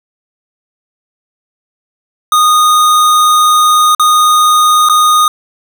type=tone with dropouts; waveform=square; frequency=1234 Hz; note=D#6; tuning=15 cents flat; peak=-6 dBFS; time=2.32-5.28 s; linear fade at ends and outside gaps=2 ms; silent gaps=3.949-3.996 / 4.888-4.896 s; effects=none